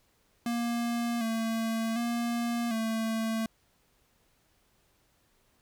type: tone with pitch steps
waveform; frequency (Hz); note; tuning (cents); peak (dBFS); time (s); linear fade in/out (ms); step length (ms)
square; 235.9 / 225.5 / 236 / 223.5; A#3 / A3 / A#3 / A3; +21 / +43 / +22 / +27; -29; 0.46-3.46; 2; 750
effects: pink hiss -69 dBFS RMS until 5.61 s